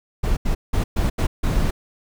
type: noise bursts at uneven times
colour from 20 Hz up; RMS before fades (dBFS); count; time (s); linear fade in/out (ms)
brown; -19; 6; 0.23-0.37 / 0.45-0.55 / 0.73-0.84 / 0.96-1.1 / 1.18-1.27 / 1.43-1.71; 10
effects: none